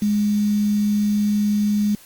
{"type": "tone with quantisation", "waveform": "sine", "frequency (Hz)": 207.7, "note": "G#3", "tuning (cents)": 0, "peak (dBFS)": -16, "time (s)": [0.02, 1.95], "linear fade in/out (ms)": 2, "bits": 6, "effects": ["white hiss -47 dBFS RMS until 2.05 s", "Opus 48 kbps"]}